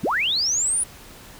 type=linear sweep; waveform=sine; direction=up; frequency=84 to 9980 Hz; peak=-19 dBFS; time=0.03-0.84 s; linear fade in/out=10 ms; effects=pink hiss -44 dBFS RMS until 1.39 s